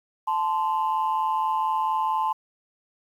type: tone pair together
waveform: sine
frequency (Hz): 873.7 / 1038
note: A5 / C6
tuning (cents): -12 / -14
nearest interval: minor third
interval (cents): 298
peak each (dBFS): -23 / -24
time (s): 0.27-2.33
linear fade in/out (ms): 10
effects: tanh soft clip ceiling -16 dBFS + 9-bit